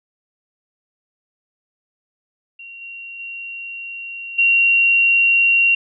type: tone with level steps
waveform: sine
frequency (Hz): 2752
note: F7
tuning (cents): -26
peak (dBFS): -34 / -31 / -28 / -11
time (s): 2.59-5.75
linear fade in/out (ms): 5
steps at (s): 2.81 / 3.19 / 4.38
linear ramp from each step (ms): 10
effects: none